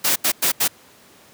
white noise bursts at uneven times, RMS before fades -18 dBFS, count 4, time 0.04-0.16 / 0.24-0.32 / 0.42-0.52 / 0.6-0.68 s, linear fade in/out 10 ms, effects pink hiss -49 dBFS RMS until 1.33 s + high-pass 150 Hz 12 dB/octave

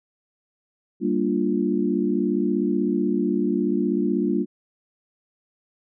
sine chord, G minor seventh, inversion none, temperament equal with one note detuned, 196.79 / 233.1 / 293.7 / 349.2 Hz, G3 / Bb3 / D4 / F4, +7 / 0 / 0 / 0 cents, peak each -25 dBFS, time 1-4.46 s, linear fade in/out 50 ms, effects none

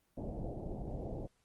pink low-pass noise, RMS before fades -41 dBFS, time 0.17-1.27 s, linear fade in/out 10 ms, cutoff 740 Hz, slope 48 dB/octave, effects pink hiss -75 dBFS RMS until 1.44 s + Opus 24 kbps

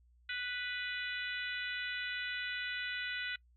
harmonic tone, 493.9 Hz, B4, in tune, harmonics 3 / 4 / 5 / 6 / 7 / 8, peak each -40 / -42 / -44 / -46 / -47 / -48 dBFS, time 0.29-3.36 s, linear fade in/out 5 ms, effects noise-tail reverb RT60 0.1 s tail -25 dB re dry + added 60 Hz sine -63 dBFS peak until 3.56 s

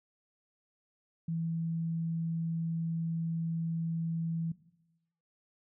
sine tone, 164.81 Hz, E3, in tune, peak -31 dBFS, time 1.28-4.52 s, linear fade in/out 5 ms, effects noise-tail reverb RT60 0.9 s tail -17 dB re dry

